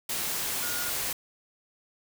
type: tone in noise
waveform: sine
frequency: 1432 Hz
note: F6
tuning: 43 cents sharp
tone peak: -37 dBFS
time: 0.62-0.9 s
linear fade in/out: 5 ms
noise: white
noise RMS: -31 dBFS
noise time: 0.09-1.13 s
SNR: -9 dB
effects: none